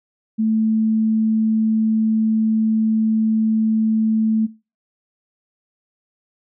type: tone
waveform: sine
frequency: 220 Hz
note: A3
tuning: in tune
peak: -15 dBFS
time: 0.38-4.47 s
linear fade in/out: 20 ms
effects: noise-tail reverb RT60 0.3 s tail -20 dB re dry